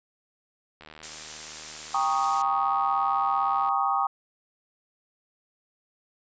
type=click train; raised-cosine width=0.3 ms; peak=-29 dBFS; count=224; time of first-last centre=0.81-3.687 s; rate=77.5 Hz
type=noise; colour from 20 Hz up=blue; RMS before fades=-34 dBFS; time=1.03-2.42 s; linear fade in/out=2 ms
type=chord; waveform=sine; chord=Eb dominant seventh; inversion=first; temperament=equal with one note detuned; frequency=792.2 / 932.3 / 1108.7 / 1244.5 Hz; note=G5 / Bb5 / Db6 / Eb6; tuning=+18 / 0 / 0 / 0 cents; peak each=-26 / -31 / -28 / -27 dBFS; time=1.94-4.07 s; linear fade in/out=5 ms
effects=resampled to 16000 Hz